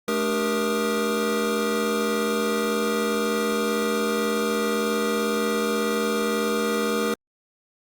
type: tone cluster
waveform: square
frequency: 216.9 / 293.6 / 390.9 / 472.8 / 1236 Hz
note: A3 / D4 / G4 / A#4 / D#6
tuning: -25 / 0 / -5 / +24 / -12 cents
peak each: -28 / -34 / -31 / -26 / -32 dBFS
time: 0.08-7.14 s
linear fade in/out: 2 ms
effects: Opus 48 kbps